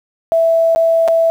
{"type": "tone with dropouts", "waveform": "sine", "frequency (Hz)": 659.3, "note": "E5", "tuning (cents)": 0, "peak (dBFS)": -9, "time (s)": [0.32, 1.3], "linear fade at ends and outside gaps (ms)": 0, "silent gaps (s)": [[0.75, 0.76], [1.078, 1.084]], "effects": ["7-bit"]}